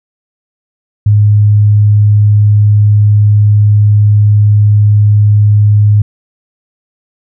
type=tone; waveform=sine; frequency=104.4 Hz; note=G#2; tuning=10 cents sharp; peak=-3 dBFS; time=1.06-6.02 s; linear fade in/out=5 ms; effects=none